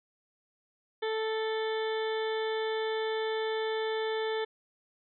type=harmonic tone; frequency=440 Hz; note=A4; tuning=in tune; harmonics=1 / 2 / 3 / 4 / 5 / 7 / 8 / 9; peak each=-30 / -38 / -45 / -40 / -46 / -47 / -43 / -54 dBFS; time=1.02-4.45 s; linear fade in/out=10 ms; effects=none